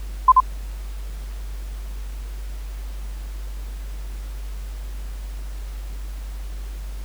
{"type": "tone with echo", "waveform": "sine", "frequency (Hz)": 1028, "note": "C6", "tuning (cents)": -31, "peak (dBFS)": -6, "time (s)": [0.28, 0.32], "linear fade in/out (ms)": 5, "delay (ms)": 83, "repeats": 1, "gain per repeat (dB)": -2, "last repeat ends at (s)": 0.403, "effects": ["added 49 Hz sine -28 dBFS peak until 7.04 s", "pink hiss -46 dBFS RMS until 7.04 s"]}